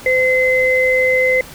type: tone pair together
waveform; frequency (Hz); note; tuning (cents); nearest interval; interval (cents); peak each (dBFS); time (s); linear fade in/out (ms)
sine; 513.2 / 2053; C5 / C7; -34 / -33; 2 octaves; 2401; -14; 0.06-1.41; 2
effects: pink hiss -36 dBFS RMS until 1.54 s